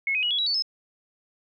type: tone with pitch steps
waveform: sine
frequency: 2181 / 2520 / 2911 / 3364 / 3886 / 4490 / 5187 Hz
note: C#7 / D#7 / F#7 / G#7 / B7 / C#8 / E8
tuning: -29 / +21 / -29 / +22 / -29 / +21 / -29 cents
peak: -22 dBFS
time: 0.07-0.623 s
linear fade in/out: 2 ms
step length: 79 ms
effects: none